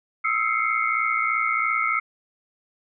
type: tone cluster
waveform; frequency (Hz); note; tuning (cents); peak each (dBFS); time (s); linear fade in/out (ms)
sine; 1273 / 1336 / 2104 / 2219; D#6 / E6 / C7 / C#7; +39 / +23 / +9 / +1; -26; 0.24-2; 10
effects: none